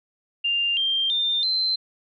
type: tone with pitch steps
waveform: sine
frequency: 2796 / 3175 / 3605 / 4094 Hz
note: F7 / G7 / A7 / C8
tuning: +1 / +21 / +41 / -38 cents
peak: -20 dBFS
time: 0.44-1.76 s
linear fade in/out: 10 ms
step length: 330 ms
effects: none